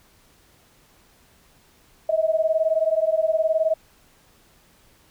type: beating tone pair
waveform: sine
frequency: 630 / 649 Hz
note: D#5 / E5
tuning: +21 / -27 cents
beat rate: 19 Hz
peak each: -21 dBFS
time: 2.09-3.74 s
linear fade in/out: 5 ms
effects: pink hiss -57 dBFS RMS until 5.1 s